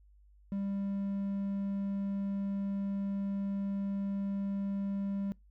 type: tone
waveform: triangle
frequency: 198 Hz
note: G3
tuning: 18 cents sharp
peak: -30 dBFS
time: 0.52-5.32 s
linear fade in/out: 0 ms
effects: noise-tail reverb RT60 0.2 s tail -24 dB re dry + added 50 Hz sine -58 dBFS peak until 5.5 s